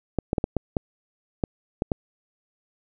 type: clicks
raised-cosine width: 2 ms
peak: -9 dBFS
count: 9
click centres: 0.187 / 0.331 / 0.382 / 0.441 / 0.567 / 0.768 / 1.438 / 1.821 / 1.918 s
effects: none